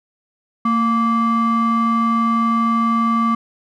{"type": "ring-modulated tone", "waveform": "triangle", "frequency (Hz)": 466.9, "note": "A#4", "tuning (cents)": 3, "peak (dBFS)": -9, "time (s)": [0.65, 3.35], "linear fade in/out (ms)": 5, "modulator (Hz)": 695, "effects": []}